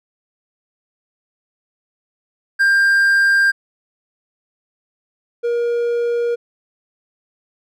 triangle tone pair in turn, 1594 / 473.9 Hz, G6 / A#4, +28 / +28 cents, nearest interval octave + major sixth, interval 2100 cents, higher first, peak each -9 / -14 dBFS, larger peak first, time 2.59-3.52 / 5.43-6.36 s, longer neither, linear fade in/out 20 ms, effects none

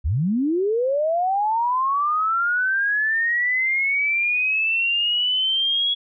sine linear sweep, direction up, 58.7 to 3356 Hz, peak -18 dBFS, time 0.04-5.95 s, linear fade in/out 20 ms, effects none

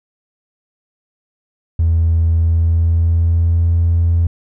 triangle tone with pitch glide, 82.41 to 84.53 Hz, E2 to E2, 0 to +44 cents, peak -7 dBFS, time 1.79-4.27 s, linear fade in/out 5 ms, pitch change +44 cents, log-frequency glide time 2.31-3.69 s, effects tanh soft clip ceiling -7 dBFS

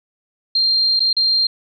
sine tone with dropouts, 4186 Hz, C8, in tune, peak -13 dBFS, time 0.55-1.47 s, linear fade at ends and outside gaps 5 ms, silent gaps 0.995-1.003 / 1.13-1.166 s, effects none

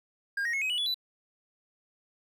triangle tone with pitch steps, 1614 / 1875.5 / 2179 / 2533 / 2943 / 3420 / 3974 Hz, G#6 / A#6 / C#7 / D#7 / F#7 / A7 / B7, -50 / +10 / -30 / +30 / -10 / -50 / +10 cents, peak -26 dBFS, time 0.37-0.944 s, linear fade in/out 5 ms, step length 82 ms, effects none

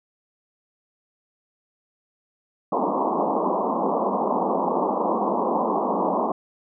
white band-pass noise, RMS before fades -23 dBFS, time 2.72-6.32 s, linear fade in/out 5 ms, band 180 to 1100 Hz, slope 96 dB/octave, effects none

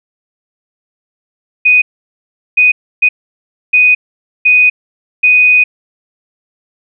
sine tone bursts at uneven times, 2490 Hz, D#7, 1 cent sharp, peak -4 dBFS, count 6, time 1.65-1.82 / 2.57-2.72 / 3.02-3.09 / 3.73-3.95 / 4.45-4.7 / 5.23-5.64 s, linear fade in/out 10 ms, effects none

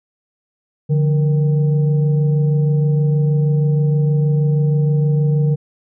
sine tone with frequency modulation, 146.83 Hz, D3, in tune, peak -12 dBFS, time 0.89-5.56 s, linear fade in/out 20 ms, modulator 320 Hz, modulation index 0.43, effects none

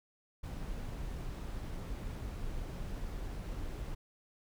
brown noise, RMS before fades -40 dBFS, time 0.43-3.95 s, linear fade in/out 10 ms, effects none

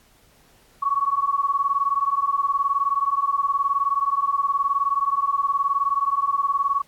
sine beating tone pair, 1108.7 / 1127.7 Hz, C#6 / C#6, 0 / +29 cents, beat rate 19 Hz, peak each -22 dBFS, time 0.82-6.82 s, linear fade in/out 10 ms, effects pink hiss -57 dBFS RMS until 6.87 s + AAC 64 kbps

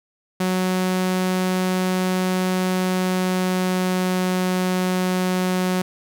sawtooth tone with pitch glide, 184.7 to 183.64 Hz, F#3 to F#3, -3 to -13 cents, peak -15 dBFS, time 0.4-5.82 s, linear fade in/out 5 ms, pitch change -10 cents, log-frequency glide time 2.65-4.35 s, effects none

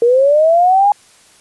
sine linear sweep, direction up, 459.8 to 830.6 Hz, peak -7 dBFS, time 0.02-0.92 s, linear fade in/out 2 ms, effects white hiss -47 dBFS RMS until 1.4 s + resampled to 24000 Hz

